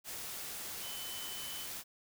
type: tone in noise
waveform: sine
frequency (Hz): 3032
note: F#7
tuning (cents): +42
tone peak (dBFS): -46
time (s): 0.8-1.68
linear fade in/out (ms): 50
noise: white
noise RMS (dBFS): -43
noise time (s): 0.04-1.84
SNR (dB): -6
effects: none